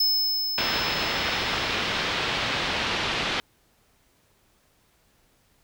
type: tone with exponential decay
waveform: square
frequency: 5210 Hz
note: E8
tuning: 21 cents flat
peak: -19 dBFS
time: 0-2.86 s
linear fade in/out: 5 ms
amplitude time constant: 620 ms
type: low-pass noise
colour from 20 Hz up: white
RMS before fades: -27 dBFS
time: 0.58-3.4 s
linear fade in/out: 0 ms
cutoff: 3900 Hz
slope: 24 dB/octave
effects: pink hiss -64 dBFS RMS until 5.63 s